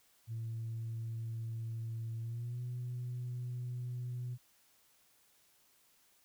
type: tone with pitch glide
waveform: sine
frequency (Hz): 113.7 to 123.28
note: A#2 to B2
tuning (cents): -43 to -3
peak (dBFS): -36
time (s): 0.27-4.38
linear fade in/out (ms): 50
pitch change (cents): +140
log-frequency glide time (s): 2.2-2.62
effects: tanh soft clip ceiling -34 dBFS + white hiss -69 dBFS RMS until 6.24 s